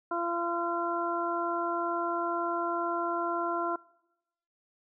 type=harmonic tone; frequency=342.1 Hz; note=F4; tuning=36 cents flat; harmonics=1 / 2 / 3 / 4; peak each=-34 / -34 / -34 / -34 dBFS; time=0.11-3.76 s; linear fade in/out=5 ms; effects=noise-tail reverb RT60 0.9 s tail -23 dB re dry